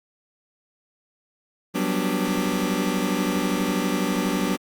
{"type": "chord", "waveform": "sawtooth", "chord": "G major seventh", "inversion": "third", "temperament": "just", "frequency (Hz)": [183.75, 196, 245, 294], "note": ["F#3", "G3", "B3", "D4"], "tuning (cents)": [-12, 0, -14, 2], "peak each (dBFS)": -23, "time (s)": [1.74, 4.57], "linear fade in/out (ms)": 20, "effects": ["Opus 32 kbps"]}